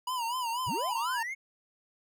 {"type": "tone with vibrato", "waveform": "square", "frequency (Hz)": 968, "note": "B5", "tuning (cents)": -35, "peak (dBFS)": -31, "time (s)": [0.07, 1.23], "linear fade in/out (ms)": 5, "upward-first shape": "sine", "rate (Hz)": 4.1, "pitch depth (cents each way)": 110}
{"type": "linear sweep", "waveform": "triangle", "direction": "up", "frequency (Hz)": [54.4, 2217], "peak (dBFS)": -32, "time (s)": [0.66, 1.35], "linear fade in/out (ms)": 20}
{"effects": []}